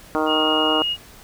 harmonic tone, 155.56 Hz, D#3, in tune, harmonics 2 / 3 / 4 / 5 / 6 / 7 / 8 / 9, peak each -23 / -25 / -26 / -27 / -28 / -28 / -29 / -30 dBFS, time 0.15-0.82 s, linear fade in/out 0 ms
sine tone, 2868 Hz, F7, 45 cents sharp, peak -20 dBFS, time 0.26-0.97 s, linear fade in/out 50 ms
effects pink hiss -45 dBFS RMS until 1.23 s

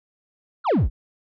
triangle exponential sweep, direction down, 1500 to 35.79 Hz, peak -14 dBFS, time 0.64-0.9 s, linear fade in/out 50 ms, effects resampled to 11025 Hz

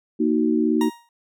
sine chord, D# minor, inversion second, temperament just, 233.3 / 311.1 / 373.4 Hz, A#3 / D#4 / F#4, +2 / 0 / +16 cents, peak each -21 / -20 / -24 dBFS, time 0.19-0.9 s, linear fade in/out 20 ms
40% pulse tone with exponential decay, 940 Hz, A#5, 14 cents sharp, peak -22 dBFS, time 0.81-1.09 s, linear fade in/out 2 ms, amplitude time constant 60 ms
effects none

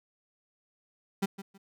35% pulse tone with echo, 196 Hz, G3, in tune, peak -24 dBFS, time 1.22-1.26 s, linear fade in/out 10 ms, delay 160 ms, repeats 2, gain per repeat -13 dB, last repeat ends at 1.58 s, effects none

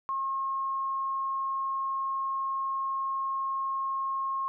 sine tone, 1078 Hz, C#6, 49 cents flat, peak -28 dBFS, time 0.09-4.48 s, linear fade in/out 0 ms, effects none

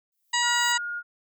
violet noise with exponential growth, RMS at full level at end -40 dBFS, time 0.12-0.72 s, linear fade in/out 1 ms, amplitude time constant 130 ms
harmonic tone, 960 Hz, B5, 49 cents flat, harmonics 1 / 2 / 3 / 4 / 5 / 7 / 8, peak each -27 / -26 / -30 / -31 / -34 / -31 / -32 dBFS, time 0.33-0.78 s, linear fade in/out 10 ms
sine tone, 1426 Hz, F6, 36 cents sharp, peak -29 dBFS, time 0.42-1.03 s, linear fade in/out 50 ms
effects none

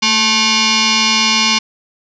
sine tone with frequency modulation, 1081 Hz, C#6, 44 cents flat, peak -10 dBFS, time 0.02-1.59 s, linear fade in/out 10 ms, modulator 652 Hz, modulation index 7.2, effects none

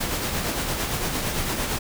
pink noise with tremolo, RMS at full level -25 dBFS, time 0-1.79 s, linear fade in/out 10 ms, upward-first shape sine, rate 8.8 Hz, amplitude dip 35%, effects none

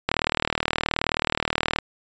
click train, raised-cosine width 0.3 ms, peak -4 dBFS, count 67, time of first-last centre 0.09-1.787 s, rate 38.9 Hz, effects resampled to 16000 Hz

